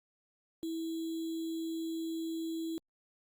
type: tone with sample-and-hold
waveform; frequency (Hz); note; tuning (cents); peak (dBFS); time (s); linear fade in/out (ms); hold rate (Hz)
sine; 326.6; E4; -16; -34; 0.63-2.78; 0; 3675
effects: Opus 48 kbps